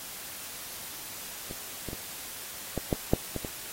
clicks, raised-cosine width 2 ms, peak -26 / -24 / -25 / -15 / -11 / -7 / -18 / -21 dBFS, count 8, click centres 1.511 / 1.887 / 1.931 / 2.777 / 2.928 / 3.135 / 3.363 / 3.448 s, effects white hiss -41 dBFS RMS until 3.72 s + AAC 48 kbps

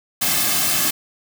white noise with comb filter, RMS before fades -19 dBFS, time 0.21-0.91 s, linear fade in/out 10 ms, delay 2.1 ms, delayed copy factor -0.7, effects none

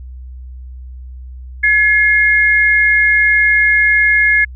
sine tone pair together, 1698.5 / 2140 Hz, G#6 / C7, +38 / +38 cents, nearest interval major third, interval 400 cents, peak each -11 dBFS, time 1.63-4.45 s, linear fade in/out 10 ms, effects added 63 Hz sine -28 dBFS peak until 4.55 s

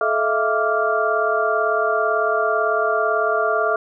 sine tone cluster, 433.1 / 642 / 680 / 1168 / 1395 Hz, A4 / E5 / F5 / D6 / F6, -27 / -46 / -46 / -10 / -2 cents, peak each -23 dBFS, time 0.01-3.76 s, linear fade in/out 2 ms, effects none

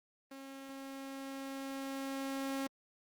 sawtooth tone with level ramp, 271.2 Hz, C#4, 38 cents flat, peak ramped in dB -43 to -31 dBFS, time 0.31-2.67 s, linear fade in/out 5 ms, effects Opus 24 kbps

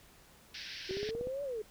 white band-pass noise, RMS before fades -45 dBFS, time 0.54-1.11 s, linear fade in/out 5 ms, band 1500 to 5600 Hz, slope 96 dB/octave
sine exponential two-way sweep, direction up then down, 370 to 579 to 414 Hz, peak -35 dBFS, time 0.89-1.62 s, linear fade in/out 5 ms, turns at 1.43 s
click train, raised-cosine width 2 ms, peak -29 dBFS, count 7, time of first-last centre 0.91-1.271 s, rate 16.6 Hz
effects pink hiss -60 dBFS RMS until 1.7 s

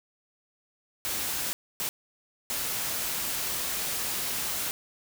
white noise bursts at uneven times, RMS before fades -31 dBFS, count 3, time 1.05-1.53 / 1.8-1.89 / 2.5-4.71 s, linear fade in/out 0 ms, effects none

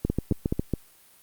two click trains, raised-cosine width 3 ms, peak -11 / -11 dBFS, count 5 / 4, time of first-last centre 0.05-0.595 / 0.1-0.737 s, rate 7.34 / 4.71 Hz, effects white hiss -56 dBFS RMS until 1.22 s + Opus 32 kbps

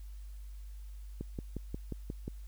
click train, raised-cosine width 3 ms, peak -25 dBFS, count 7, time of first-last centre 1.21-2.28 s, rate 5.61 Hz, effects added 50 Hz sine -43 dBFS peak until 2.47 s + white hiss -66 dBFS RMS until 2.47 s

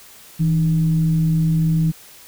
sine tone with frequency modulation, 161.5 Hz, E3, 35 cents flat, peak -14 dBFS, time 0.39-1.92 s, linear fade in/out 20 ms, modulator 141 Hz, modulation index 0.3, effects white hiss -44 dBFS RMS until 2.27 s

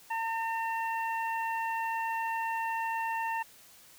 harmonic tone, 907 Hz, A#5, 48 cents flat, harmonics 1 / 2 / 3, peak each -31 / -37 / -41 dBFS, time 0.1-3.43 s, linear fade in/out 10 ms, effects white hiss -56 dBFS RMS until 3.98 s

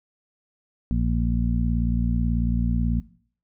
harmonic tone, 58.27 Hz, A#1, in tune, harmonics 1 / 2 / 3 / 4, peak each -23 / -28 / -27 / -27 dBFS, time 0.91-3 s, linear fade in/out 0 ms, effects noise-tail reverb RT60 0.5 s tail -18 dB re dry

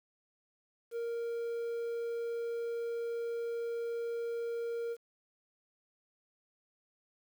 triangle tone with quantisation, 466.9 Hz, A#4, 3 cents sharp, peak -32 dBFS, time 0.91-4.97 s, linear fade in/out 50 ms, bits 10, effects none

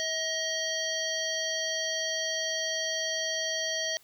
harmonic tone with a mistuned harmonic, 642 Hz, E5, 46 cents flat, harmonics 1 / 3 / 5 / 7 / 9, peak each -35 / -35 / -35 / -35 / -35 dBFS, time 0-3.97 s, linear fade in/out 0 ms, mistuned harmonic 3, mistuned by -39 cents, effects white hiss -60 dBFS RMS until 4.03 s

